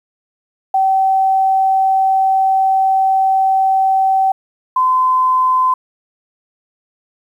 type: tone pair in turn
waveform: sine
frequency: 768 / 1025.2 Hz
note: G5 / C6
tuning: -36 / -36 cents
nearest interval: perfect fourth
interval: 500 cents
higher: second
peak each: -10 dBFS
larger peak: neither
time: 0.74-4.32 / 4.76-5.74 s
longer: first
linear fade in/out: 5 ms
effects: 8-bit